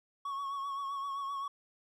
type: tone with vibrato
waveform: triangle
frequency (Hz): 1108.7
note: C#6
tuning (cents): 0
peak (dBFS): -33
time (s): 0.25-1.48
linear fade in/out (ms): 5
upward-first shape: triangle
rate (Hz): 7.7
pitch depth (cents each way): 45
effects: none